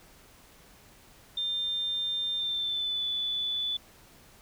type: tone with pitch glide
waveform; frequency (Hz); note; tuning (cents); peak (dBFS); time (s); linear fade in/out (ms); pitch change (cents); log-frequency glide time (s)
sine; 3600 to 3475; A7 to A7; +39 to -22; -28; 1.37-3.77; 5; -61; 2.38-3.04
effects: pink hiss -56 dBFS RMS until 4.41 s